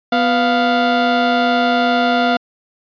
30% pulse tone pair together, 247.5 / 700 Hz, B3 / F5, +4 / +4 cents, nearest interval octave + tritone, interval 1800 cents, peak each -14 / -12 dBFS, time 0.12-2.37 s, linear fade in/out 5 ms, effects resampled to 11025 Hz

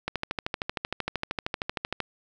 click train, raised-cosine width 0.3 ms, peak -12 dBFS, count 26, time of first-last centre 0.08-2.003 s, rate 13 Hz, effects none

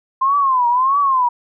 sine tone with vibrato, 1044 Hz, C6, 4 cents flat, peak -12 dBFS, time 0.21-1.29 s, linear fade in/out 10 ms, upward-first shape triangle, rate 1.6 Hz, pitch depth 180 cents each way, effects none

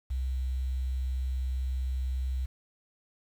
sine tone with quantisation, 64.5 Hz, C2, 24 cents flat, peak -28 dBFS, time 0.1-2.46 s, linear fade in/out 10 ms, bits 9, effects none

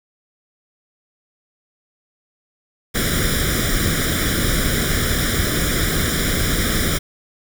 pink noise with comb filter, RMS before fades -19 dBFS, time 2.94-6.99 s, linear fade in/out 20 ms, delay 0.56 ms, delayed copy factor +0.9, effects none

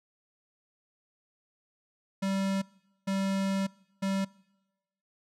square tone bursts at uneven times, 194.2 Hz, G3, 16 cents flat, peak -28 dBFS, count 3, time 2.22-2.62 / 3.07-3.67 / 4.02-4.25 s, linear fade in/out 10 ms, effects noise-tail reverb RT60 1.0 s tail -24 dB re dry + low-pass 9000 Hz 12 dB/octave

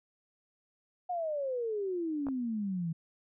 sine exponential sweep, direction down, 733 to 159.3 Hz, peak -31 dBFS, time 1.09-2.93 s, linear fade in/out 10 ms
clicks, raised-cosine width 1 ms, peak -28 dBFS, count 2, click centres 2.268 / 2.286 s
effects none

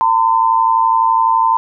sine tone pair together, 908 / 1019.9 Hz, A#5 / C6, -46 / -45 cents, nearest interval major second, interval 201 cents, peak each -12 / -13 dBFS, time 0.01-1.57 s, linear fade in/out 0 ms, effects none

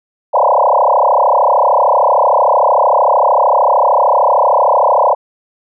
sine tone with frequency modulation, 776 Hz, G5, 18 cents flat, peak -7 dBFS, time 0.33-5.15 s, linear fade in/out 20 ms, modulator 33.2 Hz, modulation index 7.3, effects none

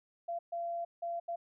sine tone bursts at uneven times, 684 Hz, F5, 36 cents flat, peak -34 dBFS, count 4, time 0.28-0.39 / 0.52-0.85 / 1.02-1.2 / 1.28-1.36 s, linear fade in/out 10 ms, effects none

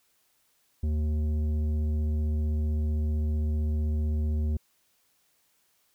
sine tone with tanh clipping, 76.3 Hz, D#2, 33 cents flat, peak -26 dBFS, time 0.83-4.57 s, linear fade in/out 5 ms, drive 10 dB, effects white hiss -69 dBFS RMS until 5.94 s

